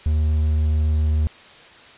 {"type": "tone", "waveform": "triangle", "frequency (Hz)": 76.8, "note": "D#2", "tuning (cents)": -22, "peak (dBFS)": -14, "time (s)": [0.06, 1.27], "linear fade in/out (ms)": 0, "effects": ["white hiss -45 dBFS RMS until 1.97 s", "resampled to 8000 Hz"]}